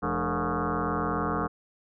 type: tone with frequency modulation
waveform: sine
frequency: 466.2 Hz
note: A#4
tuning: in tune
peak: -25 dBFS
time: 0.02-1.48 s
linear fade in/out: 20 ms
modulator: 127 Hz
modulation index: 7.1
effects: none